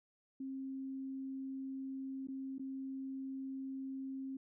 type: tone with dropouts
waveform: sine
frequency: 267.2 Hz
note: C4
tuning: 36 cents sharp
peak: -40 dBFS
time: 0.4-4.37 s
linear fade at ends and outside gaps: 5 ms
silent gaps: 2.272-2.284 / 2.583-2.594 s
effects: none